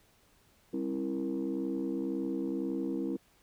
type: tone cluster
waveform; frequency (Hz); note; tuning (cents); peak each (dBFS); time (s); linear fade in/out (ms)
sine; 198.9 / 269.3 / 331.2 / 468.1; G3 / C#4 / E4 / A#4; +25 / -50 / +8 / +7; -38 / -34 / -34 / -40; 0.73-3.17; 10
effects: tanh soft clip ceiling -24 dBFS + pink hiss -66 dBFS RMS until 3.42 s